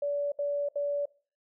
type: tone bursts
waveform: sine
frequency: 575 Hz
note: D5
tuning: 37 cents flat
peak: -27 dBFS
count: 3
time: 0.02-1.056 s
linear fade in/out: 5 ms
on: 300 ms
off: 68 ms
effects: noise-tail reverb RT60 0.4 s tail -22 dB re dry